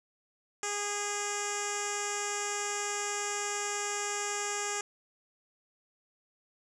10% pulse tone with low-pass filter, 410.6 Hz, G#4, 20 cents flat, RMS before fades -34 dBFS, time 0.63-4.81 s, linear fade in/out 2 ms, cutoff 7600 Hz, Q 9.7, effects none

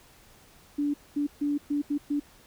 sine tone bursts at uneven times, 290 Hz, D4, 22 cents flat, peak -24 dBFS, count 6, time 0.78-0.94 / 1.16-1.27 / 1.41-1.58 / 1.7-1.82 / 1.9-1.98 / 2.1-2.2 s, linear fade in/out 10 ms, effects pink hiss -56 dBFS RMS until 2.46 s

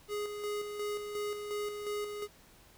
square tone with tremolo, 415.3 Hz, G#4, in tune, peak -34 dBFS, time 0.08-2.28 s, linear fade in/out 50 ms, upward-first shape square, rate 2.8 Hz, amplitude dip 45%, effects pink hiss -60 dBFS RMS until 2.77 s

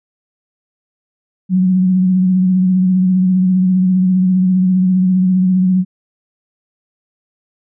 sine tone with vibrato, 185 Hz, F#3, in tune, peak -9 dBFS, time 1.49-5.85 s, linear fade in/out 50 ms, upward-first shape triangle, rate 15 Hz, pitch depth 41 cents each way, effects none

